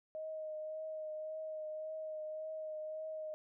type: tone with vibrato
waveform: sine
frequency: 624 Hz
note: D#5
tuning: 5 cents sharp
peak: -40 dBFS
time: 0.15-3.34 s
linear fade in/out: 0 ms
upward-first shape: triangle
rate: 1.8 Hz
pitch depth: 21 cents each way
effects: none